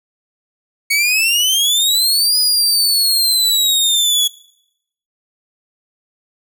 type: exponential two-way sweep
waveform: sawtooth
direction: up then down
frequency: 2217 to 4978 to 3360 Hz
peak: -9 dBFS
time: 0.9-4.28 s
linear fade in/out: 10 ms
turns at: 2.38 s
effects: noise-tail reverb RT60 0.8 s tail -21 dB re dry